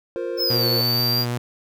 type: chord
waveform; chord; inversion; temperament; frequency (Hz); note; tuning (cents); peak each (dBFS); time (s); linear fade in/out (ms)
triangle; F suspended fourth; none; equal with one note detuned; 352.1 / 466.2 / 523.3; F4 / Bb4 / C5; +14 / 0 / 0; -27; 0.16-0.81; 0
type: linear two-way sweep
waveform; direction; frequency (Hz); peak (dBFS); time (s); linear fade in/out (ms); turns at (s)
square; down then up; 5310 to 4435 to 4796; -20; 0.37-1.26; 50; 0.68
type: tone with vibrato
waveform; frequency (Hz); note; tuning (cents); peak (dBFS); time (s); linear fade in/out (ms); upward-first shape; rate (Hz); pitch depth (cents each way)
sawtooth; 120.9; B2; -36; -19; 0.5-1.38; 5; sine; 6.1; 14
effects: none